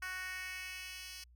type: tone with high-pass filter sweep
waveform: 10% pulse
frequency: 370 Hz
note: F#4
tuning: in tune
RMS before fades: -44 dBFS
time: 0.02-1.24 s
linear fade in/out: 5 ms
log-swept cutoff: 1500 to 3700 Hz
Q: 2.2
effects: added 60 Hz sine -59 dBFS peak until 1.35 s